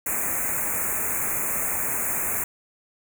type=band-stop noise; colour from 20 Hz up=white; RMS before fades=-26 dBFS; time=0.06-2.44 s; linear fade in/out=5 ms; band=2500 to 6600 Hz; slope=96 dB/octave; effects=none